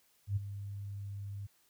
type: tone with ADSR envelope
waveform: sine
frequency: 100.3 Hz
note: G2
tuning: 40 cents sharp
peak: -27 dBFS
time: 0.27-1.47 s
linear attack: 93 ms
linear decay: 19 ms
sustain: -12 dB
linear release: 13 ms
effects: white hiss -70 dBFS RMS until 1.69 s